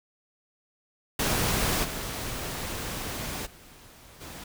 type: noise with level steps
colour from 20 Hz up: pink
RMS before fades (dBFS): -26 / -34 / -51 / -42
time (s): 1.19-4.44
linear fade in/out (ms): 5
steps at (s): 1.83 / 3.45 / 4.2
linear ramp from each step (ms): 20
effects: none